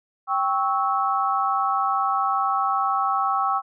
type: chord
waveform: sine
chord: C# diminished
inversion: second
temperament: equal with one note detuned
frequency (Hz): 784 / 1108.7 / 1306.4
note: G5 / C#6 / E6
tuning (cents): 0 / 0 / -16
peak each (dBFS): -24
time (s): 0.27-3.62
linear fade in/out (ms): 50
effects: none